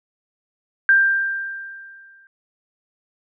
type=tone with exponential decay; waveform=sine; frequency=1584 Hz; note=G6; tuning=18 cents sharp; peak=-9 dBFS; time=0.89-2.27 s; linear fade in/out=1 ms; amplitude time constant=300 ms; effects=none